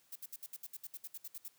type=noise bursts; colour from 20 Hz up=violet; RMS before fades=-45 dBFS; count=14; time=0.12-1.483 s; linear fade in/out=5 ms; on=37 ms; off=65 ms; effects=white hiss -70 dBFS RMS until 1.58 s + high-pass 80 Hz 12 dB/octave